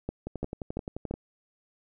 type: two click trains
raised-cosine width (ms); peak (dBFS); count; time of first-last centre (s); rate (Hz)
2; -18 / -21; 4 / 11; 0.09-1.11 / 0.27-1.14; 2.94 / 11.5
effects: none